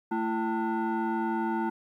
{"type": "tone with frequency modulation", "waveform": "sine", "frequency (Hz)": 336.1, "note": "E4", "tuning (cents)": 34, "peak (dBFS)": -25, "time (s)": [0.11, 1.7], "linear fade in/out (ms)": 10, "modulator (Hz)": 559, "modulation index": 1.4, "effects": ["tanh soft clip ceiling -22 dBFS", "11-bit"]}